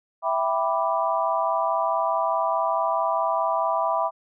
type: chord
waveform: sine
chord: E minor seventh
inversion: none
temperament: equal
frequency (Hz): 659.3 / 784 / 987.8 / 1174.7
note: E5 / G5 / B5 / D6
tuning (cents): 0 / 0 / 0 / 0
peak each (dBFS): -25 / -28 / -25 / -28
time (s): 0.22-4.11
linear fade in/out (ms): 50
effects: none